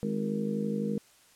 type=harmonic tone with a mistuned harmonic; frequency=51.91 Hz; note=G#1; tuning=in tune; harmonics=3 / 4 / 5 / 6 / 7 / 8 / 9; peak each=-38 / -30 / -40 / -43 / -43 / -45 / -35 dBFS; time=0.03-0.98 s; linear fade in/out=0 ms; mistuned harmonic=7; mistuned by=-32 cents; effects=white hiss -60 dBFS RMS until 1.35 s + low-pass 11000 Hz 12 dB/octave